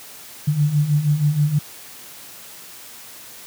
sine beating tone pair, 143.8 / 150.1 Hz, D3 / D3, -36 / +38 cents, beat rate 6.3 Hz, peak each -21 / -16 dBFS, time 0.47-1.59 s, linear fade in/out 10 ms, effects white hiss -40 dBFS RMS until 3.46 s + high-pass 80 Hz 12 dB/octave

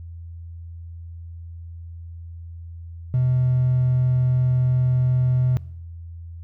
triangle tone with hard clipping, 126.8 Hz, B2, 46 cents sharp, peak -17 dBFS, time 3.14-5.57 s, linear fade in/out 0 ms, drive 4 dB, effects noise-tail reverb RT60 0.8 s tail -22 dB re dry + added 84 Hz sine -34 dBFS peak until 6.43 s

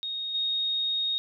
sine tone with level steps, 3729 Hz, A#7, in tune, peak -30 / -25 dBFS, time 0.03-1.18 s, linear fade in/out 0 ms, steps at 0.34 s, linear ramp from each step 10 ms, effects none

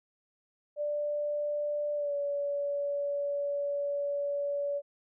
sine tone with pitch glide, 589 to 570.9 Hz, D5 to D5, +5 to -49 cents, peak -29 dBFS, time 0.76-4.82 s, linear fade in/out 50 ms, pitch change -54 cents, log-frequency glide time 1.95-2.14 s, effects none

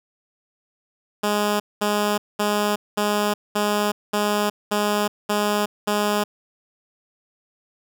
10% pulse tone bursts, 207.7 Hz, G#3, in tune, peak -11 dBFS, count 9, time 1.23-6.24 s, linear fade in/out 10 ms, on 370 ms, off 210 ms, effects none

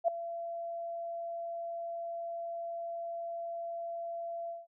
sine tone with ADSR envelope, 678 Hz, E5, 49 cents sharp, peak -21 dBFS, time 0.04-4.67 s, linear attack 40 ms, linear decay 4 ms, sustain -15 dB, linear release 180 ms, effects none

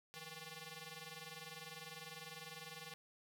5% pulse ring-modulated tone, 320 Hz, D#4, 49 cents sharp, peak -35 dBFS, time 0.14-2.94 s, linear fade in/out 0 ms, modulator 1430 Hz, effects none

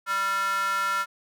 square tone with high-pass filter, 196 Hz, G3, in tune, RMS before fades -26 dBFS, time 0.06-1.06 s, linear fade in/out 50 ms, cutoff 1300 Hz, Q 6.4, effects none

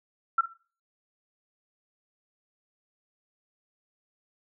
sine tone with echo, 1349 Hz, E6, 40 cents sharp, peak -18 dBFS, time 0.38-0.41 s, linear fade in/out 5 ms, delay 51 ms, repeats 1, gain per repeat -14 dB, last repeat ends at 0.461 s, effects noise-tail reverb RT60 0.4 s tail -18 dB re dry

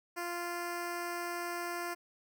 10% pulse tone with notch filter, 347.5 Hz, F4, 9 cents flat, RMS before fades -38 dBFS, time 0.16-1.95 s, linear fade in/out 20 ms, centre 3700 Hz, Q 1.7, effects none

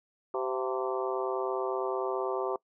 harmonic tone with a mistuned harmonic, 129 Hz, C3, 24 cents flat, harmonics 3 / 4 / 5 / 6 / 7 / 8 / 9, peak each -32 / -36 / -37 / -42 / -38 / -41 / -39 dBFS, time 0.34-2.56 s, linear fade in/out 2 ms, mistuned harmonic 5, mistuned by +65 cents, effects noise-tail reverb RT60 0.1 s tail -23 dB re dry

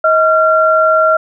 sine tone pair together, 634.3 / 1373 Hz, D#5 / F6, +33 / -30 cents, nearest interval octave + minor second, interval 1337 cents, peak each -10 dBFS, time 0.04-1.17 s, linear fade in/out 5 ms, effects none

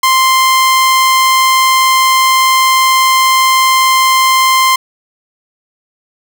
sawtooth tone, 1046.5 Hz, C6, in tune, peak -3 dBFS, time 0.03-4.76 s, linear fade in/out 5 ms, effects none

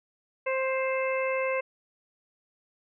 harmonic tone, 526 Hz, C5, 9 cents sharp, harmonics 1 / 2 / 3 / 4 / 5, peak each -27 / -34 / -40 / -34 / -36 dBFS, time 0.46-1.61 s, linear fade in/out 10 ms, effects none

